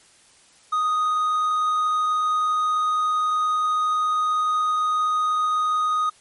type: tone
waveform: triangle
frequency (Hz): 1244.5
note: D#6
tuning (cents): 0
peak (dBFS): -17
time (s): 0.72-6.1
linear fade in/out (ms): 10
effects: white hiss -54 dBFS RMS until 6.2 s + MP3 48 kbps